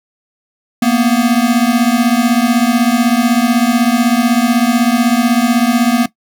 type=beating tone pair; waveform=square; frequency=230.6 / 246.6 Hz; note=A#3 / B3; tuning=-19 / -2 cents; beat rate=16 Hz; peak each=-13 dBFS; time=0.82-6.06 s; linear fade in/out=5 ms; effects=noise-tail reverb RT60 0.1 s tail -17 dB re dry